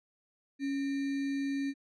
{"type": "tone with sample-and-hold", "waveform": "sine", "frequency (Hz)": 277.2, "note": "C#4", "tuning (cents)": 0, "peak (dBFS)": -30, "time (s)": [0.59, 1.74], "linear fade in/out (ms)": 50, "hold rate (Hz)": 2100, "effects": ["low-pass 5000 Hz 12 dB/octave"]}